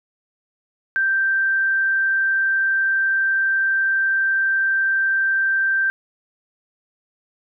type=tone; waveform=sine; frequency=1568 Hz; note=G6; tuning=in tune; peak=-16 dBFS; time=0.96-5.9 s; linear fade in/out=0 ms; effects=none